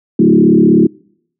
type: tone with frequency modulation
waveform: sine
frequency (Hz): 274.1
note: C#4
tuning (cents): -19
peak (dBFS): -5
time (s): 0.19-0.87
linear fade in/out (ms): 5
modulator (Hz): 36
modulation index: 2.7
effects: noise-tail reverb RT60 0.7 s tail -26 dB re dry